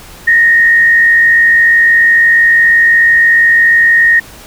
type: tone with frequency modulation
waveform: sine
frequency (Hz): 1857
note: A#6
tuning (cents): -7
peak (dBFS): -4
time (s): 0.27-4.2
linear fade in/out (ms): 10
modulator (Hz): 60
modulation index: 0.63
effects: pink hiss -34 dBFS RMS until 4.46 s